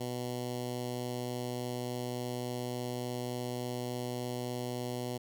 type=tone with notch filter; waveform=10% pulse; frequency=123.47 Hz; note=B2; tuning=in tune; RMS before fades=-37 dBFS; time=0-5.18 s; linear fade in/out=10 ms; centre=1600 Hz; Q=0.97; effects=none